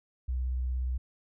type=tone with vibrato; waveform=sine; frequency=63.1 Hz; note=B1; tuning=38 cents sharp; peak=-28 dBFS; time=0.28-0.98 s; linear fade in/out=10 ms; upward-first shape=sine; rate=17 Hz; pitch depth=24 cents each way; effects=none